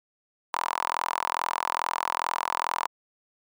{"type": "tone with high-pass filter", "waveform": "sawtooth", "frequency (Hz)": 42.36, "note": "E1", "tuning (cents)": 48, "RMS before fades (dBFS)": -29, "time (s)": [0.53, 2.87], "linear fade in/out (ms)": 10, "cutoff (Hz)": 970, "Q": 6.2, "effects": []}